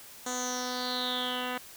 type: tone with low-pass filter sweep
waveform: 10% pulse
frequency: 250 Hz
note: B3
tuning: 21 cents sharp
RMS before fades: -33 dBFS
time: 0.26-1.58 s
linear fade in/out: 5 ms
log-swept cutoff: 7200 to 2500 Hz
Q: 8
effects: white hiss -49 dBFS RMS until 1.76 s